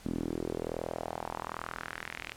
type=tone with band-pass filter sweep; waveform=sawtooth; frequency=41.2 Hz; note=E1; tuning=in tune; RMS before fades=-38 dBFS; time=0.05-2.32 s; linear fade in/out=0 ms; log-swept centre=250 to 2500 Hz; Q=2.7; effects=pink hiss -53 dBFS RMS until 2.36 s + low-pass 12000 Hz 12 dB/octave